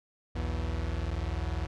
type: tone pair together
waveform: 40% pulse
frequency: 60.7 / 81.02 Hz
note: B1 / E2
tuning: -29 / -29 cents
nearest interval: perfect fourth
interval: 500 cents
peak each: -32 / -32 dBFS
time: 0.35-1.67 s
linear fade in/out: 10 ms
effects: low-pass 5000 Hz 12 dB/octave